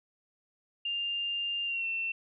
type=tone with pitch glide; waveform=sine; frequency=2800 to 2700 Hz; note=F7 to E7; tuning=+4 to +41 cents; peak=-30 dBFS; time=0.85-2.12 s; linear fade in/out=5 ms; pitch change=-63 cents; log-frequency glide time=1.65-1.86 s; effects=none